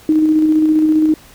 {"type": "tone with tremolo", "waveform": "sine", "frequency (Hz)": 311.1, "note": "D#4", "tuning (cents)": 0, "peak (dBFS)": -8, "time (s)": [0.09, 1.14], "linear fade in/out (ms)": 2, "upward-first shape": "square", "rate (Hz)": 15, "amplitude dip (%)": 25, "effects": ["pink hiss -43 dBFS RMS until 1.34 s"]}